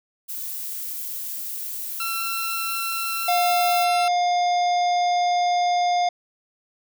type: noise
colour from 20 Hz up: violet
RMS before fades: -31 dBFS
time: 0.28-3.85 s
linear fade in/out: 20 ms
type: tone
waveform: 20% pulse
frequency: 1351 Hz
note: E6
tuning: 42 cents sharp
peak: -21 dBFS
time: 2-4.08 s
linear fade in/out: 2 ms
type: harmonic tone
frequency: 709 Hz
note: F5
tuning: 26 cents sharp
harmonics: 1 / 3 / 5 / 7 / 9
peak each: -18 / -33 / -34 / -36 / -41 dBFS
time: 3.28-6.09 s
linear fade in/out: 5 ms
effects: none